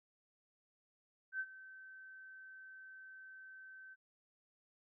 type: tone with ADSR envelope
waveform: sine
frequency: 1540 Hz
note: G6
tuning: 31 cents flat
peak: -35 dBFS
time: 1.32-3.96 s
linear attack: 77 ms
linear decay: 54 ms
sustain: -17 dB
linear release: 34 ms
effects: none